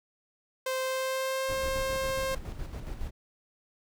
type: tone with pitch glide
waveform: sawtooth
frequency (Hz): 521 to 531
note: C5 to C5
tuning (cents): -7 to +25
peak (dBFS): -25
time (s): 0.66-2.35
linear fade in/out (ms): 5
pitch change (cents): +32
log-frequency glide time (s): 0.8-1.52
type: noise with tremolo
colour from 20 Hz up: brown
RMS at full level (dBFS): -36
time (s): 1.48-3.11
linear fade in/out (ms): 20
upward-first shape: square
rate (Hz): 7.2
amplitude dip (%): 45
effects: none